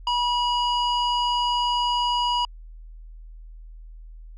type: tone with low-pass filter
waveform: square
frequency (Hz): 969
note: B5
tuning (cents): -33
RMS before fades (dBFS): -23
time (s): 0.07-2.45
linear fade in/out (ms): 2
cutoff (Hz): 3900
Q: 2.9
effects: added 40 Hz sine -39 dBFS peak until 4.37 s